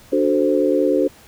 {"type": "chord", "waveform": "sine", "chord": "D dominant seventh", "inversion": "none", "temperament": "equal", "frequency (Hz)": [293.7, 370, 440, 523.3], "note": ["D4", "F#4", "A4", "C5"], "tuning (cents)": [0, 0, 0, 0], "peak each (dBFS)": [-19, -20, -21, -19], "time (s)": [0.12, 1.08], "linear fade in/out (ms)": 10, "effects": ["pink hiss -47 dBFS RMS until 1.27 s"]}